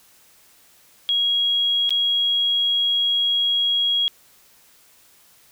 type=tone with dropouts; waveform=sine; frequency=3300 Hz; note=G#7; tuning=12 cents flat; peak=-17 dBFS; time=1.09-4.08 s; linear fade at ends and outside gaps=0 ms; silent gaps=1.893-1.906 s; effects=white hiss -54 dBFS RMS until 5.51 s